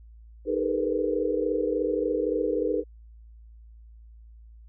sine tone cluster, 309.8 / 400.6 / 442.9 / 476.5 / 500 Hz, D#4 / G4 / A4 / A#4 / B4, -7 / +38 / +11 / +38 / +21 cents, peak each -30 dBFS, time 0.45-2.84 s, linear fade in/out 50 ms, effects added 56 Hz sine -46 dBFS peak until 4.68 s

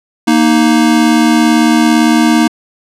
square tone pair together, 233.1 / 310.9 Hz, A#3 / D#4, 0 / -1 cents, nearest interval perfect fourth, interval 499 cents, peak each -10 dBFS, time 0.27-2.48 s, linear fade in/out 10 ms, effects low-pass 10000 Hz 12 dB/octave

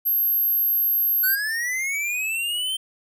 sine tone, 12544 Hz, G9, in tune, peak -18 dBFS, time 0.05-1.36 s, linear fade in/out 20 ms
square linear sweep, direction up, 1480 to 3136 Hz, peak -24 dBFS, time 1.23-2.77 s, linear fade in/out 10 ms
effects none

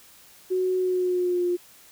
sine tone with pitch glide, 370 to 353.5 Hz, F#4 to F4, 0 to +21 cents, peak -21 dBFS, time 0.5-1.57 s, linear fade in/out 20 ms, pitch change -79 cents, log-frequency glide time 0.77-1.46 s, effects white hiss -52 dBFS RMS until 1.91 s

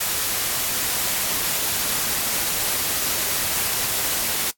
white noise, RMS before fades -23 dBFS, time 0-4.51 s, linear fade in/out 10 ms, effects noise-tail reverb RT60 0.1 s tail -20 dB re dry + AAC 64 kbps

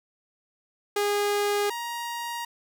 sawtooth tone pair in turn, 410 / 943 Hz, G#4 / A#5, -22 / +20 cents, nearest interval octave + major second, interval 1442 cents, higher second, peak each -19 / -27 dBFS, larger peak first, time 0.96-1.7 / 1.7-2.45 s, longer second, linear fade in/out 5 ms, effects none

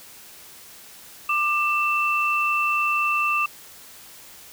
sine tone pair together, 1189 / 2669 Hz, D6 / E7, +21 / +21 cents, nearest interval octave + major second, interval 1400 cents, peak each -22 dBFS, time 1.29-3.46 s, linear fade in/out 5 ms, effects white hiss -45 dBFS RMS until 4.52 s

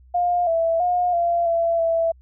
sine tone with pitch steps, 707 / 661 / 715 / 687 / 672 / 662 Hz, F5 / E5 / F5 / F5 / E5 / E5, +21 / +5 / +41 / -29 / +33 / +7 cents, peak -17 dBFS, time 0.14-2.12 s, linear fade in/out 10 ms, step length 330 ms, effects added 63 Hz sine -47 dBFS peak until 2.21 s

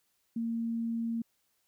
sine tone, 230 Hz, A#3, 23 cents flat, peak -30 dBFS, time 0.36-1.22 s, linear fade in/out 5 ms, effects white hiss -75 dBFS RMS until 1.67 s

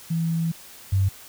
sine tone pair in turn, 164.81 / 96.87 Hz, E3 / G2, 0 / -20 cents, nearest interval major sixth, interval 920 cents, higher first, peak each -21 / -17 dBFS, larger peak second, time 0.1-0.52 / 0.92-1.09 s, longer first, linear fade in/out 10 ms, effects white hiss -45 dBFS RMS until 1.28 s

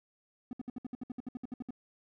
triangle tone bursts, 248.3 Hz, B3, 9 cents sharp, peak -34 dBFS, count 15, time 0.51-1.707 s, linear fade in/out 2 ms, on 21 ms, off 63 ms, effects none

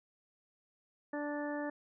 harmonic tone, 293 Hz, D4, 4 cents flat, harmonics 1 / 2 / 3 / 4 / 5 / 6, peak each -38 / -40 / -45 / -51 / -52 / -45 dBFS, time 1.13-1.7 s, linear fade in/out 5 ms, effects none

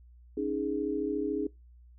sine chord, C# suspended second, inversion none, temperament equal, 277.2 / 311.1 / 415.3 Hz, C#4 / D#4 / G#4, 0 / 0 / 0 cents, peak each -34 / -33 / -32 dBFS, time 0.37-1.47 s, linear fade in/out 5 ms, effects noise-tail reverb RT60 0.2 s tail -22 dB re dry + added 60 Hz sine -52 dBFS peak until 1.98 s

